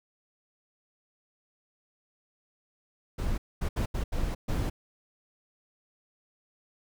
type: noise bursts at uneven times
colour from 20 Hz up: brown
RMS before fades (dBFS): -29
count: 6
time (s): 3.18-3.38 / 3.61-3.69 / 3.76-3.86 / 3.94-4.04 / 4.12-4.35 / 4.48-4.7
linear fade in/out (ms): 10
effects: none